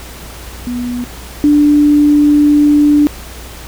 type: tone pair in turn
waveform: sine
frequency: 244.1 / 294 Hz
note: B3 / D4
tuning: -20 / +2 cents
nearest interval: minor third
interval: 322 cents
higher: second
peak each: -16 / -5 dBFS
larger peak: second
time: 0.67-1.04 / 1.44-3.07 s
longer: second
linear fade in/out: 0 ms
effects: added 60 Hz sine -31 dBFS peak until 3.67 s + pink hiss -32 dBFS RMS until 3.67 s